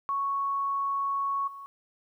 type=tone with level steps; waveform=sine; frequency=1108.7 Hz; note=C#6; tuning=in tune; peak=-26 / -40 dBFS; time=0.09-1.66 s; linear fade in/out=0 ms; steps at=1.47 s; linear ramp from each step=10 ms; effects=11-bit